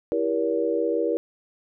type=chord; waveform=sine; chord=E diminished seventh; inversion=none; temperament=just; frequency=329.6 / 395.6 / 474.7 / 569.6 Hz; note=E4 / G4 / Bb4 / Db5; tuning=0 / +16 / +31 / +47 cents; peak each=-27 / -29 / -24 / -29 dBFS; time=0.12-1.17 s; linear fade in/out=0 ms; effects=none